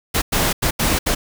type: noise bursts at uneven times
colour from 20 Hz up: pink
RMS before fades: -18 dBFS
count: 5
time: 0.14-0.22 / 0.32-0.53 / 0.62-0.71 / 0.79-0.99 / 1.06-1.15 s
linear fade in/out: 10 ms
effects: none